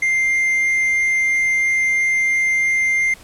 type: tone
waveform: triangle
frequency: 2099 Hz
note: C7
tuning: 5 cents sharp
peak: -13 dBFS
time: 0.02-3.14 s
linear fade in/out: 5 ms
effects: pink hiss -44 dBFS RMS until 3.23 s + low-pass 12000 Hz 12 dB/octave